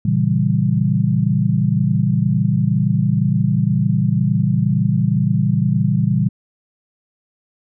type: chord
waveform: sine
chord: A# diminished seventh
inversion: none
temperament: equal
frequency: 116.54 / 138.59 / 164.81 / 196 Hz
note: A#2 / C#3 / E3 / G3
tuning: 0 / 0 / 0 / 0 cents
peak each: -19 dBFS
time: 0.05-6.29 s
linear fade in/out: 5 ms
effects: none